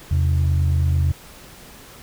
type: tone pair together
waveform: sine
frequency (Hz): 82.93 / 132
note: E2 / C3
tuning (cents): +11 / +16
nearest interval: minor sixth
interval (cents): 805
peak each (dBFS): -15 / -20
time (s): 0.11-1.12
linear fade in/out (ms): 5
effects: tanh soft clip ceiling -11 dBFS + pink hiss -43 dBFS RMS until 2.02 s